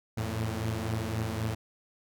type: tone cluster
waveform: sawtooth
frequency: 85.4 / 110.2 / 114.1 Hz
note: F2 / A2 / A#2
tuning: -38 / +3 / -37 cents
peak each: -33 / -28 / -33 dBFS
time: 0.17-1.55 s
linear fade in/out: 10 ms
effects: none